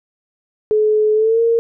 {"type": "tone with pitch glide", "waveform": "sine", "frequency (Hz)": [428, 461.4], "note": ["A4", "A#4"], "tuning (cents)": [-48, -18], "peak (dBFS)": -11, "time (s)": [0.71, 1.59], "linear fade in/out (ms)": 0, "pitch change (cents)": 130, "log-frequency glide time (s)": [1.14, 1.41], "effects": []}